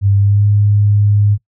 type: tone with pitch glide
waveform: sine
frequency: 99.6 to 103.05 Hz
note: G2 to G#2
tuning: +28 to -13 cents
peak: -8 dBFS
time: 0.01-1.38 s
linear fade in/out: 50 ms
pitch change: +59 cents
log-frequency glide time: 0.16-0.45 s
effects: noise-tail reverb RT60 0.1 s tail -19 dB re dry